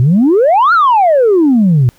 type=exponential two-way sweep; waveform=sine; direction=up then down; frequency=116.2 to 1443 to 116.2 Hz; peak=-4 dBFS; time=0-1.89 s; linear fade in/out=0 ms; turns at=0.73 s; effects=tanh soft clip ceiling -3 dBFS + pink hiss -49 dBFS RMS until 1.98 s